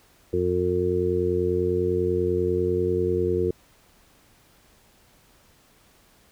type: harmonic tone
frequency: 90.1 Hz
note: F#2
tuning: 45 cents flat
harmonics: 1 / 2 / 3 / 4 / 5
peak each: -29 / -32 / -34 / -24 / -25 dBFS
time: 0.33-3.51 s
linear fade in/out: 5 ms
effects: pink hiss -58 dBFS RMS until 6.31 s